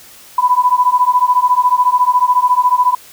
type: beating tone pair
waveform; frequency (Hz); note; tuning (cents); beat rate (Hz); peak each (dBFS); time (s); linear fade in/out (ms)
sine; 987.8 / 1001.8; B5 / B5; 0 / +24; 14; -12; 0.38-2.95; 5
effects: white hiss -40 dBFS RMS until 3.12 s